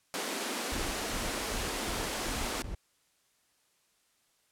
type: high-pass noise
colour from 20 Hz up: pink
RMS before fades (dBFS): -35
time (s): 0.14-2.62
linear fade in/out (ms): 0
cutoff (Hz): 210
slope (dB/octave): 48
type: noise with tremolo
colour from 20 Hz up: brown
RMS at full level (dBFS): -38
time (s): 0.72-2.75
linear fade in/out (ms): 5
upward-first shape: square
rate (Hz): 2.6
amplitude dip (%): 65
effects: white hiss -71 dBFS RMS until 4.51 s + low-pass 11000 Hz 12 dB/octave